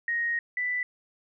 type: tone pair in turn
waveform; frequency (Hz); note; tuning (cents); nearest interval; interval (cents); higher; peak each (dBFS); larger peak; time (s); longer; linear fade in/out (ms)
sine; 1872 / 1983.3; A#6 / B6; +7 / +7; minor second; 100; second; -25 / -26; first; 0.08-0.39 / 0.57-0.83; first; 2
effects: none